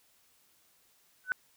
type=tone with exponential growth; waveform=sine; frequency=1500 Hz; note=F#6; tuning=23 cents sharp; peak=-22 dBFS; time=1.24-1.32 s; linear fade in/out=0 ms; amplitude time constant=16 ms; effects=white hiss -67 dBFS RMS until 1.56 s